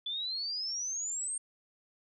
sine exponential sweep, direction up, 3449 to 8700 Hz, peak -33 dBFS, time 0.06-1.38 s, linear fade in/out 5 ms, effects none

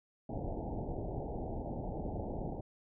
pink low-pass noise, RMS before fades -39 dBFS, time 0.29-2.61 s, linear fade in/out 5 ms, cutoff 860 Hz, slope 96 dB/octave, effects none

